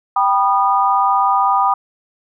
sine chord, G augmented, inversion none, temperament just, 784 / 980 / 1225 Hz, G5 / B5 / D#6, 0 / -14 / -27 cents, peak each -16 dBFS, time 0.16-1.74 s, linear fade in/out 5 ms, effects none

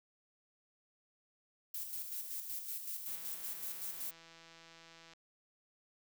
violet noise with tremolo, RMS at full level -41 dBFS, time 1.74-4.11 s, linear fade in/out 5 ms, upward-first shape square, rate 5.3 Hz, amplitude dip 45%
click train, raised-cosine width 0.2 ms, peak -40 dBFS, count 340, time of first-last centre 3.08-5.135 s, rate 165 Hz
effects none

